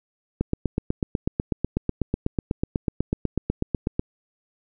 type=click train; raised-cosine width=3 ms; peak=-9 dBFS; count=30; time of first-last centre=0.41-3.995 s; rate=8.09 Hz; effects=none